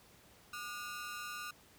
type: ring-modulated tone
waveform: sawtooth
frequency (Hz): 1326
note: E6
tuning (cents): +10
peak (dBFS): -35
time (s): 0.53-1.51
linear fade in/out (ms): 5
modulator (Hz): 119
effects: pink hiss -62 dBFS RMS until 1.78 s + high-pass 60 Hz 12 dB/octave